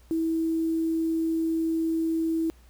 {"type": "tone with quantisation", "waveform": "sine", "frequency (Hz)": 325.2, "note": "E4", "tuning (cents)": -23, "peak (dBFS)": -23, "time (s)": [0.11, 2.5], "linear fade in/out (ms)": 0, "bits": 8, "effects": ["added 60 Hz sine -52 dBFS peak until 2.69 s", "pink hiss -61 dBFS RMS until 2.69 s"]}